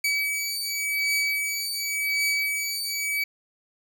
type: beating tone pair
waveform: sawtooth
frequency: 2282 / 2282.9 Hz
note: C#7 / D7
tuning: +50 / -50 cents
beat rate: 0.9 Hz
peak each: -24 dBFS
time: 0.04-3.24 s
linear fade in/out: 5 ms
effects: none